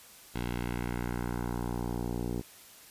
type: tone with low-pass filter sweep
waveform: 10% pulse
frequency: 59.9 Hz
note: A#1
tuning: 48 cents sharp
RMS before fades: -34 dBFS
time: 0.34-2.42 s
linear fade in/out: 20 ms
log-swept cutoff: 3700 to 500 Hz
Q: 1.3
effects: white hiss -53 dBFS RMS until 2.9 s + resampled to 32000 Hz